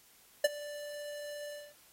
square tone with ADSR envelope, 587.3 Hz, D5, in tune, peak -21 dBFS, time 0.44-1.74 s, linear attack 6 ms, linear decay 28 ms, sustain -20 dB, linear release 240 ms, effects white hiss -62 dBFS RMS until 1.92 s + AAC 48 kbps

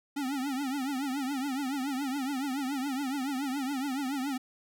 square tone with vibrato, 271.3 Hz, C#4, 37 cents flat, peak -31 dBFS, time 0.16-4.38 s, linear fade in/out 10 ms, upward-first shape triangle, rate 7.1 Hz, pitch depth 150 cents each way, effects none

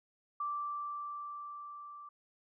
sine tone with level ramp, 1170 Hz, D6, 7 cents flat, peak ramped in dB -33 to -47 dBFS, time 0.4-2.09 s, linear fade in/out 5 ms, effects none

